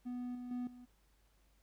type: tone with level steps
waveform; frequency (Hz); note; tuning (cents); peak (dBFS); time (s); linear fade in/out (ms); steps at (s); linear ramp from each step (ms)
triangle; 246.7; B3; -2; -37 / -41 / -35 / -50; 0.05-0.86; 20; 0.35 / 0.51 / 0.67; 2
effects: added 50 Hz sine -69 dBFS peak until 1.62 s + pink hiss -75 dBFS RMS until 1.62 s